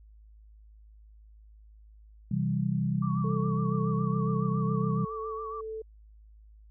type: chord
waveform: sine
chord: C major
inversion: none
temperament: equal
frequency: 130.81 / 164.81 / 196 Hz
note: C3 / E3 / G3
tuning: 0 / 0 / 0 cents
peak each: -30 dBFS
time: 2.31-5.05 s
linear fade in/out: 5 ms
type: tone with vibrato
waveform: sine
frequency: 1145 Hz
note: D6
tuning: 44 cents flat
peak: -36 dBFS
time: 3.02-5.61 s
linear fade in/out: 5 ms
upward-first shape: sine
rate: 7.2 Hz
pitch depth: 59 cents each way
type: tone with tremolo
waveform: sine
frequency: 440 Hz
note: A4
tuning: in tune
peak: -34 dBFS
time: 3.24-5.82 s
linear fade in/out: 5 ms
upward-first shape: sine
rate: 2.1 Hz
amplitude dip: 35%
effects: added 53 Hz sine -51 dBFS peak until 6.7 s